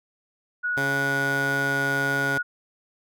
sine tone with pitch glide, 1461 to 1450.9 Hz, F#6 to F#6, -22 to -34 cents, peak -23 dBFS, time 0.63-2.43 s, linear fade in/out 20 ms, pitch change -12 cents, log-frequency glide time 0.96-2.13 s
10% pulse tone, 138.59 Hz, C#3, in tune, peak -18 dBFS, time 0.77-2.38 s, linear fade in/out 2 ms
effects none

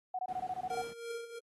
sine tone bursts, 740 Hz, F#5, in tune, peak -33 dBFS, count 10, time 0.14-0.819 s, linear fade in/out 5 ms, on 49 ms, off 21 ms
brown noise, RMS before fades -46 dBFS, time 0.28-0.93 s, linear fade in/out 10 ms
square tone with tremolo, 466.2 Hz, A#4, in tune, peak -38 dBFS, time 0.7-1.39 s, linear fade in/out 10 ms, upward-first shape triangle, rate 3 Hz, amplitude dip 75%
effects high-pass 200 Hz 12 dB/octave + AAC 32 kbps

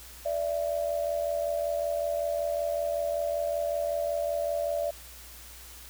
sine tone pair together, 582.7 / 668 Hz, D5 / E5, -14 / +23 cents, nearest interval major second, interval 237 cents, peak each -29 / -30 dBFS, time 0.25-4.91 s, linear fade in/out 10 ms, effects added 60 Hz sine -50 dBFS peak until 5.89 s + white hiss -48 dBFS RMS until 5.89 s

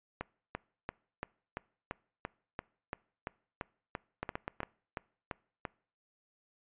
two click trains, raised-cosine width 0.5 ms, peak -20 / -21 dBFS, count 4 / 17, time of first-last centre 4.23-4.604 / 0.21-5.652 s, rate 8.02 / 2.94 Hz, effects noise-tail reverb RT60 0.5 s tail -24 dB re dry + resampled to 8000 Hz

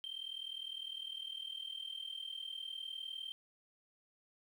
sine tone with amplitude modulation, 3145 Hz, G7, 5 cents sharp, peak -37 dBFS, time 0.04-3.32 s, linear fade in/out 0 ms, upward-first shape sine, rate 39.8 Hz, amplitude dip 85%, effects tanh soft clip ceiling -36 dBFS + 11-bit

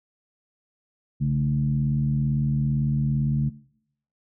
sine tone with frequency modulation, 140.8 Hz, C#3, 27 cents sharp, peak -19 dBFS, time 1.2-3.5 s, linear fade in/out 20 ms, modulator 77.8 Hz, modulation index 0.75, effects noise-tail reverb RT60 0.7 s tail -20 dB re dry + high-pass 80 Hz 12 dB/octave

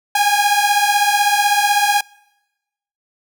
sawtooth beating tone pair, 812 / 828 Hz, G#5 / G#5, -39 / -5 cents, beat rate 16 Hz, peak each -12 dBFS, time 0.15-2.01 s, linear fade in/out 5 ms, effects noise-tail reverb RT60 1.0 s tail -26 dB re dry

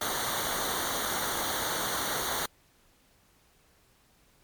pink noise with comb filter, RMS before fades -31 dBFS, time 0.01-2.46 s, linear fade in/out 5 ms, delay 0.39 ms, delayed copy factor -0.85, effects pink hiss -64 dBFS RMS until 4.43 s + MP3 96 kbps

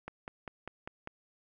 click train, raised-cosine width 0.5 ms, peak -25 dBFS, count 6, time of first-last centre 0.08-1.074 s, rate 5.03 Hz, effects none

